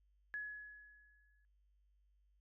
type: tone with exponential decay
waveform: sine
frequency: 1691 Hz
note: G#6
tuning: 31 cents sharp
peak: -39 dBFS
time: 0.34-1.45 s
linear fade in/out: 0 ms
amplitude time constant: 240 ms
effects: added 50 Hz sine -70 dBFS peak until 2.4 s